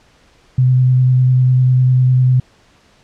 sine tone with vibrato, 127.6 Hz, C3, 43 cents flat, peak -8 dBFS, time 0.58-2.4 s, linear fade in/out 5 ms, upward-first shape sine, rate 10 Hz, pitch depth 13 cents each way, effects pink hiss -51 dBFS RMS until 3.03 s + low-pass 6000 Hz 12 dB/octave

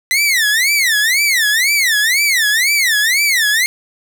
sawtooth tone with vibrato, 1975.5 Hz, B6, in tune, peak -8 dBFS, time 0.11-3.66 s, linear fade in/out 0 ms, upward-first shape sine, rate 2 Hz, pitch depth 290 cents each way, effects none

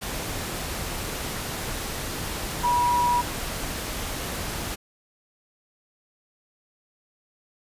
sine tone in noise, 969 Hz, B5, 33 cents flat, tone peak -19 dBFS, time 2.63-3.22 s, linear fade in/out 20 ms, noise pink, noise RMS -31 dBFS, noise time 0.01-4.76 s, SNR +9 dB, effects resampled to 32000 Hz

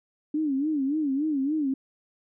sine tone with vibrato, 289.1 Hz, D4, 27 cents flat, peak -23 dBFS, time 0.34-1.74 s, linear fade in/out 5 ms, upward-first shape sine, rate 3.5 Hz, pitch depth 150 cents each way, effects none

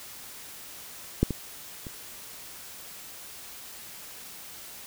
clicks, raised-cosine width 3 ms, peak -7 / -16 / -25 dBFS, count 3, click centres 1.23 / 1.307 / 1.868 s, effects white hiss -44 dBFS RMS until 4.86 s

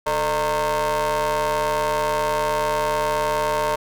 30% pulse ring-modulated tone, 159.4 Hz, D#3, 42 cents sharp, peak -14 dBFS, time 0.06-3.76 s, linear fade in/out 10 ms, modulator 762 Hz, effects none

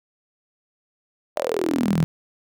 sawtooth tone with high-pass filter sweep, 41.2 Hz, E1, in tune, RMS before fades -22 dBFS, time 1.36-2.04 s, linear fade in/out 0 ms, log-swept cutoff 630 to 150 Hz, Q 8.7, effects none

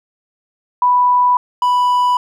sine / triangle tone pair in turn, 987.8 / 987.8 Hz, B5 / B5, 0 / 0 cents, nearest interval unison, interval 0 cents, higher neither, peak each -9 dBFS, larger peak neither, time 0.82-1.37 / 1.62-2.17 s, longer neither, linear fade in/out 2 ms, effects none

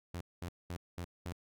sawtooth tone bursts, 87.31 Hz, F2, in tune, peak -35 dBFS, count 5, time 0.14-1.325 s, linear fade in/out 5 ms, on 69 ms, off 210 ms, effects none

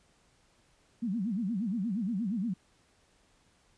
sine tone with vibrato, 210.1 Hz, G#3, 20 cents sharp, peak -29 dBFS, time 1.02-2.54 s, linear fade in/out 10 ms, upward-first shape sine, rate 8.5 Hz, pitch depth 260 cents each way, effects pink hiss -67 dBFS RMS until 3.77 s + resampled to 22050 Hz

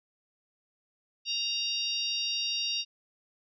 harmonic tone, 932.3 Hz, A#5, in tune, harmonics 3 / 4 / 5 / 6, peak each -33 / -34 / -35 / -36 dBFS, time 1.25-2.85 s, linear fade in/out 50 ms, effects none

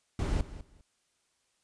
brown noise with echo, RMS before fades -29 dBFS, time 0.19-0.41 s, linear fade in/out 2 ms, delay 200 ms, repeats 2, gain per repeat -15 dB, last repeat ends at 0.81 s, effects white hiss -74 dBFS RMS until 1.63 s + resampled to 22050 Hz

